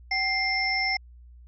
sine tone cluster, 768 / 2102 / 5320 Hz, G5 / C7 / E8, -36 / +7 / +15 cents, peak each -31 / -25 / -29 dBFS, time 0.11-0.97 s, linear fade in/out 5 ms, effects added 60 Hz sine -46 dBFS peak until 1.47 s

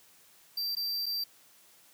square tone with dropouts, 4694 Hz, D8, 2 cents flat, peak -31 dBFS, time 0.57-1.24 s, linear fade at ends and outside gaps 5 ms, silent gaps 0.752-0.767 / 1.059-1.063 s, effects white hiss -60 dBFS RMS until 1.93 s + high-pass 100 Hz 12 dB/octave

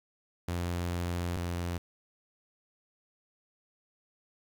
sawtooth tone pair in turn, 87.31 / 86.98 Hz, F2 / F2, 0 / -6 cents, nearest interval unison, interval 6 cents, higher first, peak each -27 / -28 dBFS, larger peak first, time 0.48-1.37 / 1.37-1.78 s, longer first, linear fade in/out 5 ms, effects 10-bit

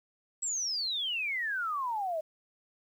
sine exponential sweep, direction down, 7870 to 610 Hz, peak -30 dBFS, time 0.42-2.21 s, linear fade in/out 10 ms, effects 10-bit

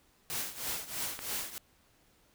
white noise with tremolo, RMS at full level -34 dBFS, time 0.3-1.58 s, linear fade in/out 0 ms, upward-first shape triangle, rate 3.1 Hz, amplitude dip 85%
clicks, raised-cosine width 0.3 ms, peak -31 / -23 dBFS, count 2, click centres 0.762 / 1.191 s
effects pink hiss -67 dBFS RMS until 2.34 s

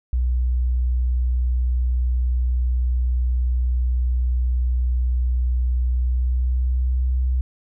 sine tone with pitch glide, 61.74 to 63.44 Hz, B1 to B1, 0 to +47 cents, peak -17 dBFS, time 0.13-7.41 s, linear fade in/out 0 ms, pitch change +47 cents, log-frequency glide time 5.88-7.13 s, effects none

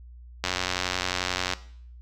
click train, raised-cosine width 0.2 ms, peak -8 dBFS, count 101, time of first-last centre 0.44-1.535 s, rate 91.3 Hz, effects noise-tail reverb RT60 0.6 s tail -17 dB re dry + added 60 Hz sine -43 dBFS peak until 2.01 s

